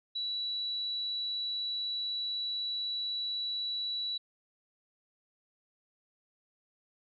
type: tone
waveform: sine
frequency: 3932 Hz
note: B7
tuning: 8 cents flat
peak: -32 dBFS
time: 0.15-4.18 s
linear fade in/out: 10 ms
effects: none